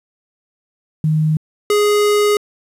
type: tone pair in turn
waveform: sine / square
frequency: 155.56 / 415.3 Hz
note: D#3 / G#4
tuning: 0 / 0 cents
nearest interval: octave + perfect fourth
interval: 1700 cents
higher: second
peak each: -12 dBFS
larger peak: neither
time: 1.04-1.37 / 1.7-2.37 s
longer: second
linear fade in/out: 2 ms
effects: resampled to 32000 Hz + 8-bit